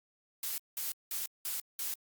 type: noise bursts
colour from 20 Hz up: blue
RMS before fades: -36 dBFS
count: 5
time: 0.43-1.94 s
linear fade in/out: 2 ms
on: 150 ms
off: 190 ms
effects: Opus 48 kbps